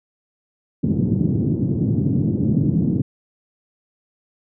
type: band-pass noise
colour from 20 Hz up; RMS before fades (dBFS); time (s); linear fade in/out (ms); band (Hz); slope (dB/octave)
pink; -19; 0.83-3.02; 10; 110 to 290; 24
effects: none